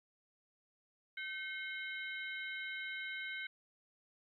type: harmonic tone with a mistuned harmonic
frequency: 770 Hz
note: G5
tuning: 31 cents flat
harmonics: 2 / 3 / 4 / 5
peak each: -44 / -43 / -51 / -52 dBFS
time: 1.17-3.47 s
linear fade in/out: 5 ms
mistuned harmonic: 3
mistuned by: -120 cents
effects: 13-bit